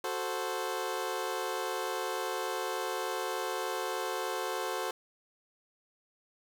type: chord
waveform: 20% pulse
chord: F# diminished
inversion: none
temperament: equal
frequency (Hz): 370 / 440 / 523.3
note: F#4 / A4 / C5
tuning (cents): 0 / 0 / 0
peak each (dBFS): -32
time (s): 0.04-4.91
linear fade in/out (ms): 2
effects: none